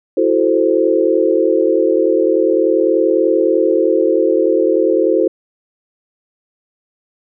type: chord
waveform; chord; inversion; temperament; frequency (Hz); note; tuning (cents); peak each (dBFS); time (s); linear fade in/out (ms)
sine; F# half-diminished seventh; third; equal; 329.6 / 370 / 440 / 523.3; E4 / F#4 / A4 / C5; 0 / 0 / 0 / 0; -16; 0.17-5.28; 5
effects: none